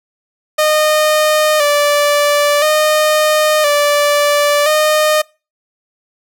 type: tone with vibrato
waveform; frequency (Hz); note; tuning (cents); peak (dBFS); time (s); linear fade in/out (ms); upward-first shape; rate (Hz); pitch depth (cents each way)
sawtooth; 598; D5; +31; -6; 0.58-5.22; 10; square; 0.49; 44
effects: noise-tail reverb RT60 0.3 s tail -24 dB re dry